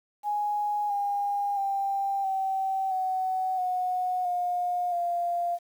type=tone with pitch steps; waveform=sine; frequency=830.6 / 809.8 / 789.4 / 769.6 / 750.3 / 731.5 / 713.1 / 695.2 Hz; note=G#5 / G#5 / G5 / G5 / F#5 / F#5 / F5 / F5; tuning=0 / -44 / +12 / -32 / +24 / -20 / +36 / -8 cents; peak=-25 dBFS; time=0.23-5.59 s; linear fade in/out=50 ms; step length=670 ms; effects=9-bit